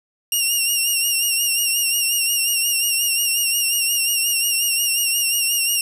10% pulse tone with vibrato, 2794 Hz, F7, in tune, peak -9 dBFS, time 0.32-5.81 s, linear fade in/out 2 ms, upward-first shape sine, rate 5.6 Hz, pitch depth 50 cents each way, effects resampled to 32000 Hz + 7-bit

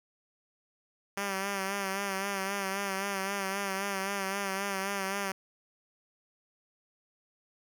5% pulse tone with vibrato, 196 Hz, G3, in tune, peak -20 dBFS, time 1.17-5.32 s, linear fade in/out 5 ms, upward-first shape sine, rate 3.8 Hz, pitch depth 46 cents each way, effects none

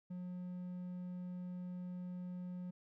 triangle tone, 180 Hz, F#3, 47 cents flat, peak -40 dBFS, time 0.1-2.71 s, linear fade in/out 10 ms, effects none

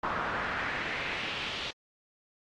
brown noise with band-pass filter sweep, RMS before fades -34 dBFS, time 0.03-1.71 s, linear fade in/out 5 ms, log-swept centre 1200 to 3500 Hz, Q 2.2, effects low-pass 6000 Hz 12 dB/octave + AAC 48 kbps

